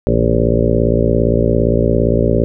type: harmonic tone with a mistuned harmonic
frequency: 57.5 Hz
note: A#1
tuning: 23 cents flat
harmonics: 1 / 2 / 3 / 4 / 5 / 6 / 7 / 8 / 9 / 10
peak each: -18 / -18 / -21 / -19 / -22 / -23 / -18 / -22 / -20 / -21 dBFS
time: 0.07-2.44 s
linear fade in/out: 0 ms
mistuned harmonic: 3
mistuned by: -97 cents
effects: none